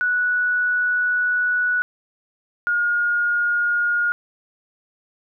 sine tone pair in turn, 1473 / 1428.6 Hz, F#6 / F6, -8 / +39 cents, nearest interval minor second, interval 53 cents, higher first, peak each -17 dBFS, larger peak neither, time 0.01-1.82 / 2.67-4.12 s, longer first, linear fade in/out 0 ms, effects none

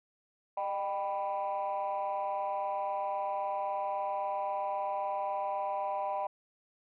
sine chord, Eb augmented, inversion none, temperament equal with one note detuned, 607.7 / 784 / 987.8 Hz, Eb5 / G5 / B5, -41 / 0 / 0 cents, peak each -35 / -33 / -35 dBFS, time 0.57-6.27 s, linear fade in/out 5 ms, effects tanh soft clip ceiling -26 dBFS

